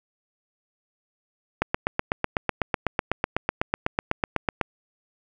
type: click train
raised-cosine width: 0.5 ms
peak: -6 dBFS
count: 25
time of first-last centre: 1.62-4.613 s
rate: 8.02 Hz
effects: none